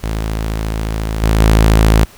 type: tone with level steps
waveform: sawtooth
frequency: 54.2 Hz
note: A1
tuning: 25 cents flat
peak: -13 / -6 / -3 dBFS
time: 0.03-2.05 s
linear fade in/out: 10 ms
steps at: 1.22 / 1.39 s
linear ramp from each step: 5 ms
effects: pink hiss -41 dBFS RMS until 2.17 s